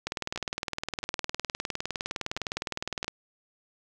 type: two click trains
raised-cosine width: 0.2 ms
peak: -13 / -21 dBFS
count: 60 / 5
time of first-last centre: 0.07-3.08 / 0.36-3.045 s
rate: 19.6 / 1.49 Hz
effects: none